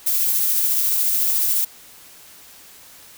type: noise with tremolo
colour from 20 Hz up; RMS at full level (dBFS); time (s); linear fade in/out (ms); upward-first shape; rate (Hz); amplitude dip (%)
violet; -18; 0.06-1.65; 10; triangle; 14; 25
effects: white hiss -45 dBFS RMS until 3.17 s